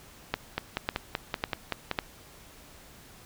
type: two click trains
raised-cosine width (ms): 0.3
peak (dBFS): -10 / -12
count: 4 / 8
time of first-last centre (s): 0.34-1.988 / 0.58-1.913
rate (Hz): 1.82 / 5.25
effects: pink hiss -52 dBFS RMS until 3.25 s